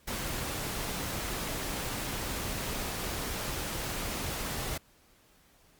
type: noise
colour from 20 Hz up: pink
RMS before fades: -35 dBFS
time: 0.07-4.78 s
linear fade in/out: 10 ms
effects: pink hiss -63 dBFS RMS until 5.79 s + Opus 48 kbps